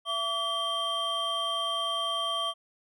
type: tone cluster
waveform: triangle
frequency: 670 / 1146 / 3165 Hz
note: E5 / D6 / G7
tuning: +28 / -43 / +16 cents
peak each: -34 / -30 / -29 dBFS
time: 0.05-2.54 s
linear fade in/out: 50 ms
effects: none